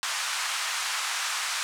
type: band-pass noise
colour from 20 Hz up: pink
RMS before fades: -30 dBFS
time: 0.03-1.63 s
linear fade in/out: 0 ms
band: 1000 to 9200 Hz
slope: 24 dB/octave
effects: none